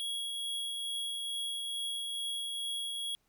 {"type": "tone with tremolo", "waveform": "square", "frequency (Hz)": 3321, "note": "G#7", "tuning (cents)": -1, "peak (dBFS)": -34, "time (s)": [0, 3.15], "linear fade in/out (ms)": 0, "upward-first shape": "triangle", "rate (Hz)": 2.3, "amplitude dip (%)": 25, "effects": ["pink hiss -75 dBFS RMS until 3.28 s"]}